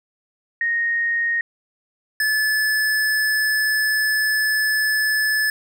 sine / square tone pair in turn, 1862 / 1730.3 Hz, A#6 / A6, -2 / -29 cents, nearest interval minor second, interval 127 cents, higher first, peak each -18 / -18 dBFS, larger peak neither, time 0.61-1.41 / 2.2-5.5 s, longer second, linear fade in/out 2 ms, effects none

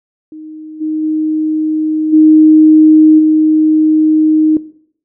sine tone with level steps, 311.1 Hz, D#4, in tune, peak -27 / -14 / -12 / -3 / -7 dBFS, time 0.32-4.57 s, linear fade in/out 2 ms, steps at 0.8 / 1.02 / 2.12 / 3.18 s, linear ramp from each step 20 ms, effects noise-tail reverb RT60 0.6 s tail -17 dB re dry

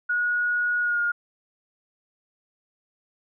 sine tone with pitch glide, 1452 to 1422.1 Hz, F#6 to F6, -33 to +31 cents, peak -21 dBFS, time 0.09-1.12 s, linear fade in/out 10 ms, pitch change -36 cents, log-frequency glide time 0.81-1 s, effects none

